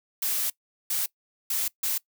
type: noise bursts at uneven times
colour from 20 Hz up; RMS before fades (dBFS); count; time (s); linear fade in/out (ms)
blue; -27; 4; 0.22-0.5 / 0.9-1.06 / 1.5-1.68 / 1.83-1.98; 5
effects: noise-tail reverb RT60 0.1 s tail -22 dB re dry